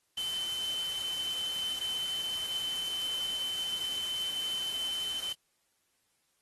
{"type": "tone in noise", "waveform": "sine", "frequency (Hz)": 3063, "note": "G7", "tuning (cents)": -41, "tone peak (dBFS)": -32, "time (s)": [0.17, 5.33], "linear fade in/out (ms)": 5, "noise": "white", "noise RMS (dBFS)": -43, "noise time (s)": [0.17, 5.33], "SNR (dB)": 8, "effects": ["white hiss -75 dBFS RMS until 6.41 s", "AAC 32 kbps"]}